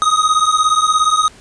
square beating tone pair, 1244.5 / 1261.5 Hz, D#6 / D#6, 0 / +23 cents, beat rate 17 Hz, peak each -15 dBFS, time 0.02-1.28 s, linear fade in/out 0 ms, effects pink hiss -43 dBFS RMS until 1.4 s + resampled to 22050 Hz

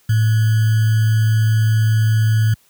sine tone with sample-and-hold, 110 Hz, A2, in tune, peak -11 dBFS, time 0.09-2.54 s, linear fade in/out 5 ms, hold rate 1575 Hz, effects white hiss -56 dBFS RMS until 2.69 s + high-pass 60 Hz 12 dB/octave

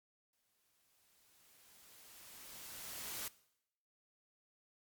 white noise with exponential growth, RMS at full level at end -42 dBFS, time 0.33-3.28 s, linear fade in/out 2 ms, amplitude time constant 640 ms, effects noise-tail reverb RT60 0.8 s tail -20 dB re dry + MP3 96 kbps

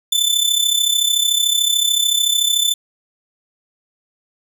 sawtooth tone with amplitude modulation, 3520 Hz, A7, in tune, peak -8 dBFS, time 0.12-2.74 s, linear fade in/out 5 ms, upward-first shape sine, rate 33.6 Hz, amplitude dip 70%, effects none

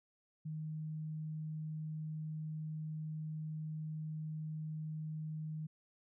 sine tone, 155.56 Hz, D#3, in tune, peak -39 dBFS, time 0.45-5.67 s, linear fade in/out 10 ms, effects none

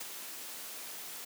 white noise with ADSR envelope, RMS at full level -39 dBFS, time 0-1.25 s, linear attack 8 ms, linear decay 27 ms, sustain -5 dB, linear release 9 ms, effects high-pass 200 Hz 12 dB/octave

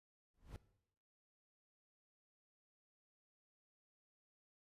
brown noise with exponential growth, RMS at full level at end -45 dBFS, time 0.34-0.56 s, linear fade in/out 0 ms, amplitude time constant 46 ms, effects noise-tail reverb RT60 0.8 s tail -17 dB re dry + resampled to 32000 Hz

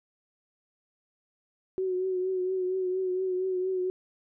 sine tone with vibrato, 371.4 Hz, F#4, 7 cents sharp, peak -26 dBFS, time 1.78-3.9 s, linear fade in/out 0 ms, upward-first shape triangle, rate 4.3 Hz, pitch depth 42 cents each way, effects none

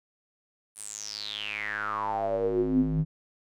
square tone with band-pass filter sweep, 52.5 Hz, G#1, 19 cents sharp, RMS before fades -29 dBFS, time 0.75-3.05 s, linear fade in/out 50 ms, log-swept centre 9900 to 160 Hz, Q 9.9, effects none

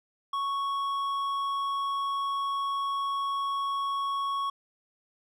sine tone with hard clipping, 1108.7 Hz, C#6, in tune, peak -29 dBFS, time 0.33-4.5 s, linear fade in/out 5 ms, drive 6 dB, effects none

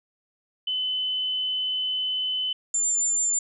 sine tone pair in turn, 3026 / 7197 Hz, F#7 / A8, +38 / +38 cents, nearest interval octave + minor third, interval 1500 cents, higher second, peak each -24 / -21 dBFS, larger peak second, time 0.67-2.53 / 2.74-3.39 s, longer first, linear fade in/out 5 ms, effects none

